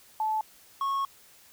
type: tone pair in turn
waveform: sine / triangle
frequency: 869 / 1097.7 Hz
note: A5 / C#6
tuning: -22 / -17 cents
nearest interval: major third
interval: 405 cents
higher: second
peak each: -25 / -24 dBFS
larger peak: second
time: 0.2-0.41 / 0.81-1.05 s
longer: second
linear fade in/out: 2 ms
effects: white hiss -56 dBFS RMS until 1.52 s